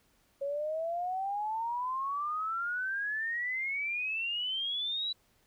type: exponential sweep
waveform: sine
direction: up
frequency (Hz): 550 to 3963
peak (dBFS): -31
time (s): 0.41-5.13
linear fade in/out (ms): 10
effects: pink hiss -69 dBFS RMS until 5.46 s